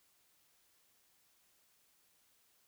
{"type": "silence", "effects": ["white hiss -72 dBFS RMS until 2.67 s"]}